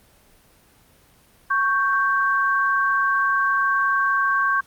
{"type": "tone pair together", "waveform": "sine", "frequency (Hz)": [1108.7, 1567.9], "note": ["C#6", "G6"], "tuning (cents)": [0, 0], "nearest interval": "tritone", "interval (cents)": 600, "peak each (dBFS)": -20, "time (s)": [1.5, 4.61], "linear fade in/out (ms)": 10, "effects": ["pink hiss -55 dBFS RMS until 4.66 s", "Opus 24 kbps"]}